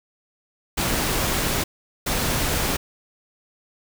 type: noise bursts at uneven times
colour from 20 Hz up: pink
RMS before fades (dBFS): -23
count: 2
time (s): 0.77-1.64 / 2.06-2.77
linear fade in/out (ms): 10
effects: none